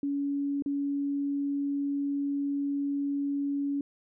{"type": "tone with dropouts", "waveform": "sine", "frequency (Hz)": 282.3, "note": "C#4", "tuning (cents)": 32, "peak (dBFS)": -27, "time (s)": [0.03, 3.81], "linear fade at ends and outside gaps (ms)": 2, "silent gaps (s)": [0.623, 0.66], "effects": []}